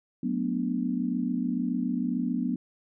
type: chord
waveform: sine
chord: B minor seventh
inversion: second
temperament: equal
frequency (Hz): 185 / 220 / 246.9 / 293.7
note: F#3 / A3 / B3 / D4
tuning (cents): 0 / 0 / 0 / 0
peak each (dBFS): -32 / -34 / -28 / -34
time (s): 0.23-2.56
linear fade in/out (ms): 5
effects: none